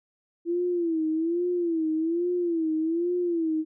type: tone with vibrato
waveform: sine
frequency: 334.6 Hz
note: E4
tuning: 26 cents sharp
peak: -23 dBFS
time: 0.45-3.65 s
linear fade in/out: 50 ms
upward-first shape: sine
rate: 1.2 Hz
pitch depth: 110 cents each way
effects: none